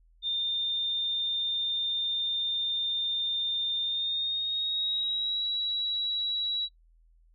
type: tone with pitch glide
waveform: sine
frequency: 3614 to 3896 Hz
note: A7 to B7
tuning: +46 to -24 cents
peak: -27 dBFS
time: 0.22-6.69 s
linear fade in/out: 50 ms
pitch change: +130 cents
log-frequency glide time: 3.82-5.46 s
effects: noise-tail reverb RT60 0.1 s tail -22 dB re dry + added 41 Hz sine -58 dBFS peak until 7.34 s